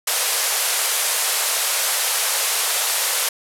white band-pass noise, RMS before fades -21 dBFS, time 0.07-3.29 s, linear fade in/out 5 ms, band 450 to 13000 Hz, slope 48 dB/octave, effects none

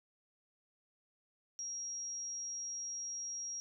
sine tone, 5640 Hz, F8, 16 cents sharp, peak -39 dBFS, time 1.59-3.6 s, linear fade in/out 0 ms, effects none

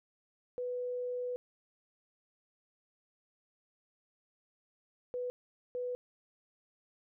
sine tone bursts at uneven times, 494.8 Hz, B4, 3 cents sharp, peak -34 dBFS, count 3, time 0.58-1.36 / 5.14-5.3 / 5.75-5.95 s, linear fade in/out 0 ms, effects none

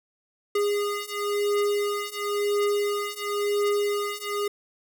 square beating tone pair, 409.5 / 410.46 Hz, G#4 / G#4, -24 / -20 cents, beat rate 0.96 Hz, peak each -28 / -27 dBFS, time 0.55-4.48 s, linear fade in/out 5 ms, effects none

